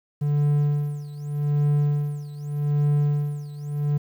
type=tone with tremolo; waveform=triangle; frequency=146.2 Hz; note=D3; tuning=7 cents flat; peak=-15 dBFS; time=0.21-3.98 s; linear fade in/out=10 ms; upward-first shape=sine; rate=0.83 Hz; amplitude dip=85%; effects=9-bit